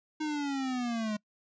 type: linear sweep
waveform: square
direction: down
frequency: 311.1 to 207.7 Hz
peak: -31 dBFS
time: 0.2-1.17 s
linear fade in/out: 10 ms
effects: noise-tail reverb RT60 0.1 s tail -24 dB re dry + resampled to 16000 Hz

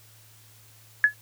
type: tone with exponential decay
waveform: sine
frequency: 1700 Hz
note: G#6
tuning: 40 cents sharp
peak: -10 dBFS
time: 1.04-1.14 s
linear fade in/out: 1 ms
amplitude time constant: 21 ms
effects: added 109 Hz sine -55 dBFS peak until 1.21 s + white hiss -55 dBFS RMS until 1.21 s

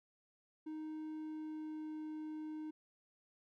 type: tone with pitch glide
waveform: triangle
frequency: 311.1 to 309.3 Hz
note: D#4 to D#4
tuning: 0 to -10 cents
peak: -40 dBFS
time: 0.66-2.71 s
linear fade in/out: 10 ms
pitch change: -10 cents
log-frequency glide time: 1.14-2.02 s
effects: none

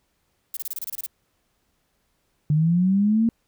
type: noise bursts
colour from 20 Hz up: violet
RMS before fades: -30 dBFS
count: 10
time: 0.54-1.063 s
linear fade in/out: 2 ms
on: 28 ms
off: 27 ms
type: linear sweep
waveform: sine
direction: up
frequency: 146.83 to 232.3 Hz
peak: -16 dBFS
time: 2.5-3.29 s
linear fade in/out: 2 ms
effects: pink hiss -70 dBFS RMS until 3.47 s

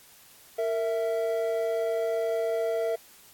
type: tone pair together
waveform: triangle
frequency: 459.5 / 659.3 Hz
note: A#4 / E5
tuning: -25 / 0 cents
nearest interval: tritone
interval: 625 cents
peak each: -26 dBFS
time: 0.58-2.96 s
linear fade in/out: 10 ms
effects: white hiss -54 dBFS RMS until 3.33 s + AAC 64 kbps

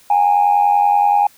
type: tone with amplitude modulation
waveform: sine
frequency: 820 Hz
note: G#5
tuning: 22 cents flat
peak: -6 dBFS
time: 0.1-1.27 s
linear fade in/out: 5 ms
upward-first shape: sine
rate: 90.4 Hz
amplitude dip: 70%
effects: tanh soft clip ceiling -5 dBFS + white hiss -49 dBFS RMS until 1.37 s

